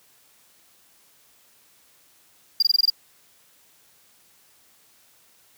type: tone bursts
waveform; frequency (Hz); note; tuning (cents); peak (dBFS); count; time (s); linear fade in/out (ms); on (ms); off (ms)
triangle; 4796; D8; +36; -13; 7; 2.6-2.901; 5; 25; 21
effects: white hiss -58 dBFS RMS until 5.57 s + high-pass 60 Hz 12 dB/octave